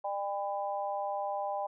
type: harmonic tone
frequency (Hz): 200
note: G3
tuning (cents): +35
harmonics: 3 / 4 / 5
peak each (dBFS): -36 / -34 / -40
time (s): 0.04-1.67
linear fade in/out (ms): 10
effects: none